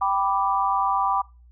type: chord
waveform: sine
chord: G major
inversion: none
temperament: equal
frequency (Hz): 784 / 987.8 / 1174.7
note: G5 / B5 / D6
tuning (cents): 0 / 0 / 0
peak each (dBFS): -24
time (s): 0.01-1.22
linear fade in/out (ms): 10
effects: noise-tail reverb RT60 0.3 s tail -22 dB re dry + added 60 Hz sine -48 dBFS peak until 1.51 s